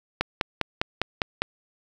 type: click train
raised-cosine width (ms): 0.3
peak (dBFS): -6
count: 7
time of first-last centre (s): 0.21-1.42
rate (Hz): 4.96
effects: 7-bit